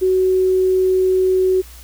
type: tone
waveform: sine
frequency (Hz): 373.5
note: F#4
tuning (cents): +16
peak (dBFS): -12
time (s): 0.01-1.62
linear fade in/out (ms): 20
effects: added 60 Hz sine -38 dBFS peak until 1.83 s + white hiss -43 dBFS RMS until 1.83 s